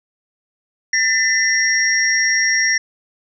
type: tone cluster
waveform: sine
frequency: 1792 / 2010 / 5610 Hz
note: A6 / B6 / F8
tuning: +31 / +30 / +7 cents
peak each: -18 dBFS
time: 0.93-2.78 s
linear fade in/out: 5 ms
effects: none